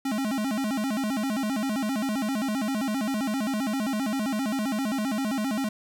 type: tone with vibrato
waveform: square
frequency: 240 Hz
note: B3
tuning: 49 cents flat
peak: -26 dBFS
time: 0.05-5.69 s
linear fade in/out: 5 ms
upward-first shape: square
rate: 7.6 Hz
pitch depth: 210 cents each way
effects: 9-bit

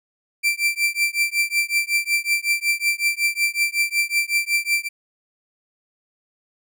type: tone with tremolo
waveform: 40% pulse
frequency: 2349 Hz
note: D7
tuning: in tune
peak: -14 dBFS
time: 0.43-4.89 s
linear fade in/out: 20 ms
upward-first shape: triangle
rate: 5.4 Hz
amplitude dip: 100%
effects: none

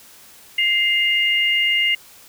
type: tone pair together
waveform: sine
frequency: 2093 / 2833 Hz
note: C7 / F7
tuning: 0 / +24 cents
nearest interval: perfect fourth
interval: 524 cents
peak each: -18 dBFS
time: 0.58-1.95 s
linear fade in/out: 5 ms
effects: white hiss -46 dBFS RMS until 2.28 s

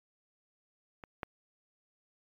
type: clicks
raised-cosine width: 0.5 ms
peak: -30 / -20 dBFS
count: 2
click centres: 1.038 / 1.232 s
effects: MP3 96 kbps

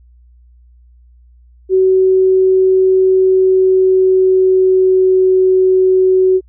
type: tone with pitch glide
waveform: sine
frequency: 376.6 to 374 Hz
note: F#4 to F#4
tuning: +31 to +19 cents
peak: -7 dBFS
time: 1.69-6.41 s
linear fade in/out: 50 ms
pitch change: -12 cents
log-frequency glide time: 3.1-5.31 s
effects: added 60 Hz sine -42 dBFS peak until 6.48 s

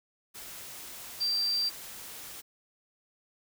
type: tone in noise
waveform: sine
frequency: 4699 Hz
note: D8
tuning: in tune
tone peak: -26 dBFS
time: 1.2-1.7 s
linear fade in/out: 20 ms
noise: white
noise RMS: -44 dBFS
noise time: 0.34-2.42 s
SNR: +15 dB
effects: none

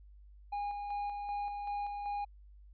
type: tone with tremolo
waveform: triangle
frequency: 817 Hz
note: G#5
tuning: 29 cents flat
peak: -32 dBFS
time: 0.52-2.25 s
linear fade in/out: 10 ms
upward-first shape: square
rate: 2.6 Hz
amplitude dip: 35%
effects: added 50 Hz sine -53 dBFS peak until 2.73 s + resampled to 11025 Hz

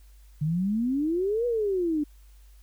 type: exponential two-way sweep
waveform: sine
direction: up then down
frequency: 146.6 to 491.5 to 289.1 Hz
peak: -23 dBFS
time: 0.41-2.04 s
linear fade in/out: 10 ms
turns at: 1.46 s
effects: added 50 Hz sine -49 dBFS peak until 2.62 s + white hiss -64 dBFS RMS until 2.62 s

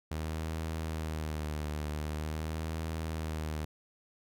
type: tone with vibrato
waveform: sawtooth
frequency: 77.78 Hz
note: D#2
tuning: in tune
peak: -30 dBFS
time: 0.11-3.65 s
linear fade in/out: 5 ms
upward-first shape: sine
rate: 0.45 Hz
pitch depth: 55 cents each way
effects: none

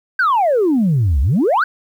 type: exponential two-way sweep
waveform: sine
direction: down then up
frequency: 1597 to 61.74 to 1597 Hz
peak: -10 dBFS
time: 0.19-1.64 s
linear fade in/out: 5 ms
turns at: 1.21 s
effects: tanh soft clip ceiling -9 dBFS + 8-bit

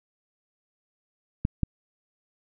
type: clicks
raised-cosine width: 5 ms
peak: -11 dBFS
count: 2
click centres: 1.451 / 1.633 s
effects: none

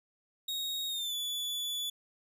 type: tone with pitch glide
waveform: 40% pulse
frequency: 3761 to 3449 Hz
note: A#7 to A7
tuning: +15 to -35 cents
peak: -32 dBFS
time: 0.48-1.9 s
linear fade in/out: 5 ms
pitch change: -150 cents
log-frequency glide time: 0.88-1.15 s
effects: none

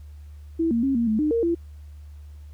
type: tone with pitch steps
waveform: sine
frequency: 328.6 / 231.9 / 271.7 / 233.8 / 217.2 / 302.8 / 462.7 / 338.6 Hz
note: E4 / A#3 / C#4 / A#3 / A3 / D#4 / A#4 / E4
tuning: -5 / -9 / -35 / +5 / -22 / -47 / -13 / +46 cents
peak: -19 dBFS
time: 0.59-1.55 s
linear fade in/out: 10 ms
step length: 120 ms
effects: added 74 Hz sine -39 dBFS peak until 2.53 s + pink hiss -63 dBFS RMS until 2.53 s

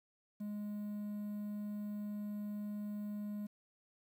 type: tone with quantisation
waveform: triangle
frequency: 207.7 Hz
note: G#3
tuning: in tune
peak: -37 dBFS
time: 0.4-3.47 s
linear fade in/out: 10 ms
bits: 11
effects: none

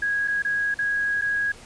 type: tone with dropouts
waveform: sine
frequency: 1652 Hz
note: G#6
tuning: 10 cents flat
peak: -21 dBFS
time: 0.02-1.52 s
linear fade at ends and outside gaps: 5 ms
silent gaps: 0.277-0.281 / 0.423-0.448 / 0.743-0.788 / 1.213-1.22 s
effects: pink hiss -46 dBFS RMS until 1.65 s + resampled to 22050 Hz

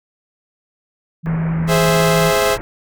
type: tone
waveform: sine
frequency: 163.2 Hz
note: E3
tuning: 17 cents flat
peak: -16 dBFS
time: 1.23-2.33 s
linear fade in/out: 50 ms
type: low-pass noise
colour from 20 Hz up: pink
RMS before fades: -29 dBFS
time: 1.26-2.61 s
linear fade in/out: 0 ms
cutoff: 2200 Hz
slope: 48 dB/octave
type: chord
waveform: sawtooth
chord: Ab augmented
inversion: none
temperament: equal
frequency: 415.3 / 523.3 / 659.3 Hz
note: Ab4 / C5 / E5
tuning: 0 / 0 / 0 cents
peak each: -14 dBFS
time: 1.67-2.58 s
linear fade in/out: 50 ms
effects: none

